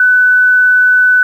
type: tone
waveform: sine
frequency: 1497 Hz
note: F#6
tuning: 20 cents sharp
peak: -5 dBFS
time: 0-1.23 s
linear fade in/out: 2 ms
effects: 7-bit

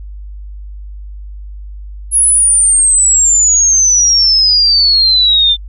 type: exponential sweep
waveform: sine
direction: down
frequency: 10630 to 3544 Hz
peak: -6 dBFS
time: 2.11-5.57 s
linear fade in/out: 50 ms
effects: added 50 Hz sine -25 dBFS peak until 5.68 s

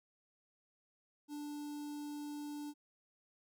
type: tone with notch filter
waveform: square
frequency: 293.7 Hz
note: D4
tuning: in tune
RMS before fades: -44 dBFS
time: 1.28-2.74 s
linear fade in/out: 50 ms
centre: 1900 Hz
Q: 0.55
effects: none

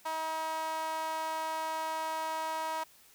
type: tone with high-pass filter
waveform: sawtooth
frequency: 318.6 Hz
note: D#4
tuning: 41 cents sharp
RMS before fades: -35 dBFS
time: 0.05-2.84 s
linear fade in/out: 10 ms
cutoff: 850 Hz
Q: 6.4
effects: white hiss -60 dBFS RMS until 3.14 s

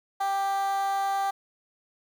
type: tone with high-pass filter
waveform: 15% pulse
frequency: 393.2 Hz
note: G4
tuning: 5 cents sharp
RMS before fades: -27 dBFS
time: 0.2-1.31 s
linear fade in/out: 10 ms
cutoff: 850 Hz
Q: 9.1
effects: 10-bit

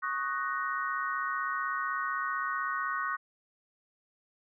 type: chord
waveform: sine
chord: D# minor seventh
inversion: third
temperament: equal with one note detuned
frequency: 1108.7 / 1244.5 / 1487.7 / 1864.7 Hz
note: C#6 / D#6 / F#6 / A#6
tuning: 0 / 0 / +9 / 0 cents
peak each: -34 / -36 / -35 / -38 dBFS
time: 0.02-3.17 s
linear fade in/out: 20 ms
effects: none

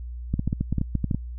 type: clicks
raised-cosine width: 5 ms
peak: -11 dBFS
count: 12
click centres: 0.34 / 0.394 / 0.476 / 0.529 / 0.61 / 0.726 / 0.783 / 0.814 / 0.953 / 1.043 / 1.112 / 1.146 s
effects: added 60 Hz sine -32 dBFS peak until 1.38 s

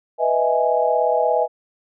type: chord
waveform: sine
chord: E major seventh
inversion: second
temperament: equal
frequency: 493.9 / 622.3 / 659.3 / 830.6 Hz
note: B4 / D#5 / E5 / G#5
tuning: 0 / 0 / 0 / 0 cents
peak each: -21 dBFS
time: 0.18-1.48 s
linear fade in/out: 50 ms
effects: none

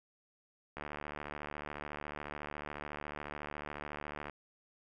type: click train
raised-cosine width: 0.5 ms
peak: -26 dBFS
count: 262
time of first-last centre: 0.77-4.297 s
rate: 74 Hz
effects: none

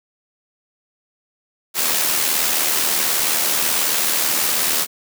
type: noise with amplitude modulation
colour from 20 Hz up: white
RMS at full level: -17 dBFS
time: 1.74-4.87 s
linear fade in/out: 50 ms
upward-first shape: sine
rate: 78.6 Hz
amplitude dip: 40%
effects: high-pass 200 Hz 12 dB/octave

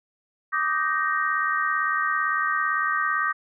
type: chord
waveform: sine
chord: Eb major seventh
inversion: third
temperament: just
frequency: 1166.7 / 1244.5 / 1555.6 / 1866.8 Hz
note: D6 / Eb6 / G6 / Bb6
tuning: -12 / 0 / -14 / +2 cents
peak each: -27 dBFS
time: 0.52-3.33 s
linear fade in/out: 20 ms
effects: none

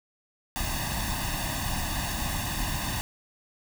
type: noise with comb filter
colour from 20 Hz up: pink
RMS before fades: -30 dBFS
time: 0.56-3.01 s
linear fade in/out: 0 ms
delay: 1.1 ms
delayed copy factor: +0.9
effects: none

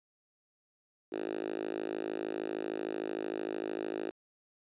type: tone with high-pass filter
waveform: 5% pulse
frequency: 53.2 Hz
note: G#1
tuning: 42 cents sharp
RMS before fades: -37 dBFS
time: 1.12-4.11 s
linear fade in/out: 5 ms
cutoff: 350 Hz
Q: 3.9
effects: resampled to 8000 Hz

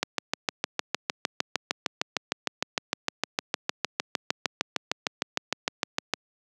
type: click train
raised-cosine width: 0.2 ms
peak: -6 dBFS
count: 41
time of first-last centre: 0.03-6.137 s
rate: 6.55 Hz
effects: high-pass 200 Hz 12 dB/octave

